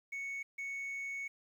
sine tone bursts at uneven times, 2217 Hz, C#7, in tune, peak -35 dBFS, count 2, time 0.12-0.43 / 0.58-1.28 s, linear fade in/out 10 ms, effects tanh soft clip ceiling -37 dBFS + 11-bit

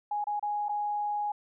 sine tone with dropouts, 830 Hz, G#5, 1 cent flat, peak -28 dBFS, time 0.11-1.32 s, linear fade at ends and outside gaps 5 ms, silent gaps 0.242-0.269 / 0.396-0.426 / 0.685-0.692 s, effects none

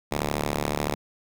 5% pulse ring-modulated tone, 73.7 Hz, D2, 7 cents sharp, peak -11 dBFS, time 0.11-0.95 s, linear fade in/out 10 ms, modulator 168 Hz, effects none

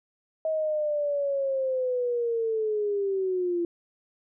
sine linear sweep, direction down, 638 to 340.1 Hz, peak -24 dBFS, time 0.45-3.65 s, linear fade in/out 2 ms, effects none

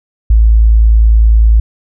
sine tone, 55 Hz, A1, in tune, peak -3 dBFS, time 0.3-1.6 s, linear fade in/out 5 ms, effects none

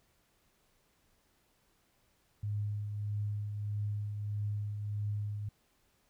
sine tone with tremolo, 103.83 Hz, G#2, in tune, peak -31 dBFS, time 2.43-5.49 s, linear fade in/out 5 ms, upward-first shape triangle, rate 1.6 Hz, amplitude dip 45%, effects pink hiss -72 dBFS RMS until 6.09 s

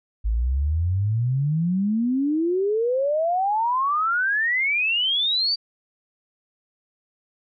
sine exponential sweep, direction up, 51.7 to 4699 Hz, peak -19 dBFS, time 0.24-5.56 s, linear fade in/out 20 ms, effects none

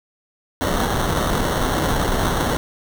pink noise with sample-and-hold, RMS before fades -20 dBFS, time 0.61-2.57 s, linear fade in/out 0 ms, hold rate 2450 Hz, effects none

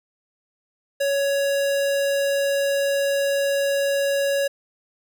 square tone, 558 Hz, C#5, 11 cents sharp, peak -20 dBFS, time 1-4.48 s, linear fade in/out 10 ms, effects none

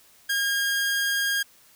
sawtooth tone, 1622 Hz, G#6, 41 cents flat, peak -19 dBFS, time 0.29-1.43 s, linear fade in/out 10 ms, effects white hiss -56 dBFS RMS until 1.75 s

